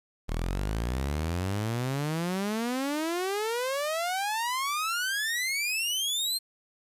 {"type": "exponential sweep", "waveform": "sawtooth", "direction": "up", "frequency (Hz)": [38.06, 4235], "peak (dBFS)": -24, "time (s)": [0.28, 6.39], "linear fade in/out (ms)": 20, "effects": ["resampled to 32000 Hz", "9-bit"]}